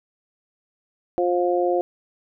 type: harmonic tone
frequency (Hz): 176.8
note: F3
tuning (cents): +22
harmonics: 2 / 3 / 4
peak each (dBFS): -21 / -23 / -24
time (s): 1.18-1.81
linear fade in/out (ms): 0
effects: none